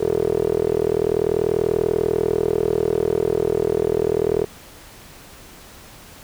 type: tone with band-pass filter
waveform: 15% pulse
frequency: 40.31 Hz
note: E1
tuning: 38 cents flat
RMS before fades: -20 dBFS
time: 0-4.45 s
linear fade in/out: 10 ms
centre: 430 Hz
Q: 5.5
effects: pink hiss -43 dBFS RMS until 6.23 s